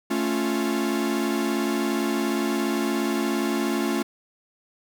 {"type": "chord", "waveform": "45% pulse", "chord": "A augmented", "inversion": "none", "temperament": "equal", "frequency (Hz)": [220, 277.2, 349.2], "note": ["A3", "C#4", "E#4"], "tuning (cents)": [0, 0, 0], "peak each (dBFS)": -27, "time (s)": [0.1, 4.03], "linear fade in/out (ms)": 10, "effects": []}